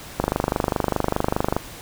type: click train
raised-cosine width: 1 ms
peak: -5 dBFS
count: 35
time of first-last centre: 0.2-1.565 s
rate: 24.9 Hz
effects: pink hiss -39 dBFS RMS until 1.81 s